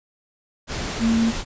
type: tone in noise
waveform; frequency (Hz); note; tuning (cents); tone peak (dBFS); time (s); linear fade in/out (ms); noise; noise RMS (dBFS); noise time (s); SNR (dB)
sine; 227.5; A#3; -42; -16; 0.99-1.33; 50; pink; -28; 0.67-1.45; +9
effects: resampled to 16000 Hz